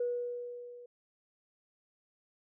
sine tone with level ramp, 485.4 Hz, B4, 30 cents flat, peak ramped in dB -28 to -48 dBFS, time 0-0.86 s, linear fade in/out 5 ms, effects tanh soft clip ceiling -24 dBFS

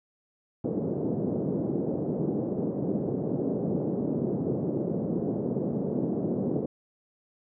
pink band-pass noise, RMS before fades -29 dBFS, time 0.64-6.66 s, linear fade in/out 5 ms, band 150 to 490 Hz, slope 24 dB/octave, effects none

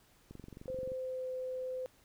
click train, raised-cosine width 3 ms, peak -35 dBFS, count 15, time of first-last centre 0.31-0.919 s, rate 23 Hz
sine tone with pitch glide, 517 to 512.5 Hz, C5 to C5, -21 to -36 cents, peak -36 dBFS, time 0.68-1.86 s, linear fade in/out 0 ms, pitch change -15 cents, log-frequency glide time 0.96-1.28 s
effects pink hiss -66 dBFS RMS until 2.04 s

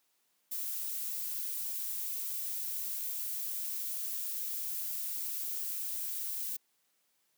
violet noise, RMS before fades -37 dBFS, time 0.51-6.57 s, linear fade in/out 10 ms, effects white hiss -75 dBFS RMS until 7.37 s + high-pass 150 Hz 12 dB/octave

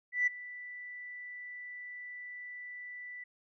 sine tone with ADSR envelope, 1975.5 Hz, B6, in tune, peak -23 dBFS, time 0.12-3.24 s, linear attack 150 ms, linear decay 12 ms, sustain -19 dB, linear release 7 ms, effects tanh soft clip ceiling -19 dBFS

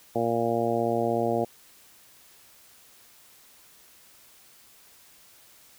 harmonic tone, 116.54 Hz, A#2, in tune, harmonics 1 / 2 / 3 / 4 / 5 / 6 / 7, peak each -35 / -31 / -30 / -29 / -30 / -29 / -35 dBFS, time 0.15-1.45 s, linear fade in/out 10 ms, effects white hiss -55 dBFS RMS until 5.78 s

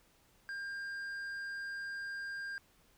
triangle tone with tanh clipping, 1600 Hz, G6, 35 cents sharp, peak -40 dBFS, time 0.49-2.58 s, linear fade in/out 0 ms, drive 10 dB, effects pink hiss -68 dBFS RMS until 2.97 s

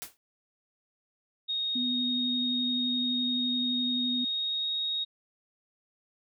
white noise with exponential decay, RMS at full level -35 dBFS, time 0.02-0.17 s, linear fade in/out 0 ms, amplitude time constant 31 ms
sine tone with pitch glide, 3729 to 3755 Hz, A#7 to A#7, 0 to +12 cents, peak -28 dBFS, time 1.48-5.05 s, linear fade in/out 20 ms, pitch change +12 cents, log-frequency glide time 4.18-4.69 s
sine tone, 246.3 Hz, B3, 5 cents flat, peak -30 dBFS, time 1.75-4.25 s, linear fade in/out 10 ms
effects none

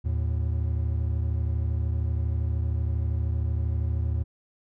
triangle tone pair together, 77.78 / 110.6 Hz, D#2 / A2, 0 / +9 cents, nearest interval tritone, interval 609 cents, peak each -23 / -27 dBFS, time 0.04-4.24 s, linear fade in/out 20 ms, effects none

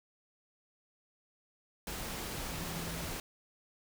sine tone in noise, 166.3 Hz, E3, 16 cents sharp, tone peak -43 dBFS, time 2.52-3.04 s, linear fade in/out 2 ms, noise pink, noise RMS -40 dBFS, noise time 1.87-3.2 s, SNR -6 dB, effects none

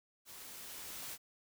white noise with level ramp, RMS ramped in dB -52 to -44 dBFS, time 0.25-1.18 s, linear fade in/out 50 ms, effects none

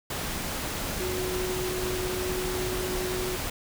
sine tone in noise, 367.4 Hz, F#4, 12 cents flat, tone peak -30 dBFS, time 1-3.36 s, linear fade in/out 5 ms, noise pink, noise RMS -32 dBFS, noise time 0.1-3.5 s, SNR -1 dB, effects none

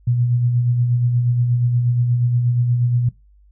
sine tone with tremolo, 121.5 Hz, B2, 28 cents flat, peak -13 dBFS, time 0.07-3.09 s, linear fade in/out 5 ms, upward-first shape sine, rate 8.4 Hz, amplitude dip 40%, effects noise-tail reverb RT60 0.2 s tail -18 dB re dry + added 50 Hz sine -48 dBFS peak until 3.51 s

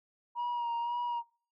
sine tone with vibrato, 951 Hz, A#5, 34 cents sharp, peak -28 dBFS, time 0.35-1.23 s, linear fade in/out 50 ms, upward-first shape sine, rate 1.9 Hz, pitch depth 28 cents each way, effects noise-tail reverb RT60 0.4 s tail -23 dB re dry + tanh soft clip ceiling -30 dBFS

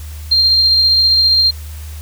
sine tone with tremolo, 4186 Hz, C8, in tune, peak -7 dBFS, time 0.31-1.51 s, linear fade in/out 10 ms, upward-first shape triangle, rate 15 Hz, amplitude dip 25%, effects added 76 Hz sine -26 dBFS peak until 2.01 s + white hiss -39 dBFS RMS until 2.01 s

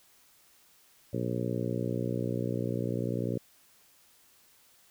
harmonic tone, 60.2 Hz, B1, 44 cents flat, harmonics 2 / 3 / 4 / 5 / 6 / 7 / 8 / 9, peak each -34 / -36 / -37 / -38 / -39 / -39 / -40 / -41 dBFS, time 1.13-3.38 s, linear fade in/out 5 ms, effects white hiss -62 dBFS RMS until 4.9 s

